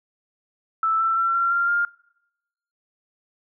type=tone with pitch steps; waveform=sine; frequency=1318.5 / 1335.4 / 1352.4 / 1369.7 / 1387.3 / 1405 Hz; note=E6 / E6 / E6 / F6 / F6 / F6; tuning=0 / +22 / +44 / -34 / -12 / +10 cents; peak=-18 dBFS; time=0.83-1.85 s; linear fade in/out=2 ms; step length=170 ms; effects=noise-tail reverb RT60 0.9 s tail -25 dB re dry